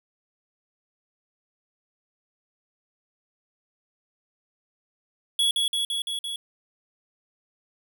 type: tone with echo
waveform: square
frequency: 3363 Hz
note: G#7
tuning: 21 cents sharp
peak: -20 dBFS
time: 5.39-5.51 s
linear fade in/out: 2 ms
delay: 170 ms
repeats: 5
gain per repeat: -2 dB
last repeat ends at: 6.36 s
effects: none